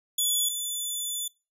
10% pulse tone pair in turn, 3430 / 3486 Hz, A7 / A7, -45 / -17 cents, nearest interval unison, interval 28 cents, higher second, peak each -15 / -21 dBFS, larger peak first, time 0.18-0.49 / 0.49-1.28 s, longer second, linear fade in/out 5 ms, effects noise-tail reverb RT60 0.3 s tail -24 dB re dry + resampled to 32000 Hz

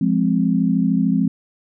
sine chord, F minor, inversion none, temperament equal, 174.61 / 207.7 / 261.6 Hz, F3 / Ab3 / C4, 0 / 0 / 0 cents, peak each -19 dBFS, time 0.01-1.28 s, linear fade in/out 5 ms, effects none

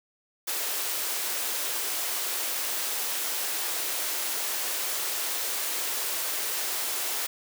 white high-pass noise, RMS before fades -30 dBFS, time 0.47-7.27 s, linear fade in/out 10 ms, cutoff 320 Hz, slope 24 dB/octave, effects none

